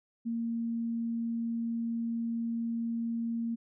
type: tone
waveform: sine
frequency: 231.1 Hz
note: A#3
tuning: 15 cents flat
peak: -30 dBFS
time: 0.25-3.56 s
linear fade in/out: 20 ms
effects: none